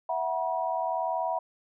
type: chord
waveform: sine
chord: E suspended second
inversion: none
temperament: equal with one note detuned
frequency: 659.3 / 740 / 964.1 Hz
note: E5 / F#5 / B5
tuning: 0 / 0 / -42 cents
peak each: -31 dBFS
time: 0.09-1.39 s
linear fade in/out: 5 ms
effects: none